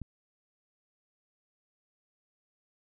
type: click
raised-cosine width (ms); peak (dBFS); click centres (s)
5; -27; 0.017
effects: none